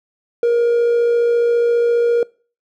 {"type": "tone with amplitude modulation", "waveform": "triangle", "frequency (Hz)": 472.3, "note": "A#4", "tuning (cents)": 23, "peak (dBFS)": -8, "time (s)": [0.43, 2.23], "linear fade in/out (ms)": 2, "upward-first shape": "sine", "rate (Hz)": 54.7, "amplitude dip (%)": 30, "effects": ["noise-tail reverb RT60 0.4 s tail -26 dB re dry", "tanh soft clip ceiling -6 dBFS"]}